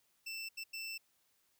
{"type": "tone bursts at uneven times", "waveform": "25% pulse", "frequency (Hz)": 2668, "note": "E7", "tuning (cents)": 20, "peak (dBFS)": -37, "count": 3, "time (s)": [[0.26, 0.49], [0.57, 0.64], [0.73, 0.98]], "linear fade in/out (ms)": 10, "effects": ["white hiss -75 dBFS RMS until 1.59 s"]}